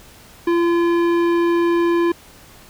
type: tone with tanh clipping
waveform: sine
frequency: 341.7 Hz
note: F4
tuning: 38 cents flat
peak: -16 dBFS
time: 0.47-2.12 s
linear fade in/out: 5 ms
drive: 15 dB
effects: pink hiss -45 dBFS RMS until 2.69 s